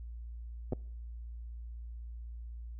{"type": "clicks", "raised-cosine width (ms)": 2, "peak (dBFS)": -21, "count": 2, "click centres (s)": [0.724, 0.732], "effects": ["noise-tail reverb RT60 0.6 s tail -25 dB re dry", "added 58 Hz sine -41 dBFS peak until 2.79 s"]}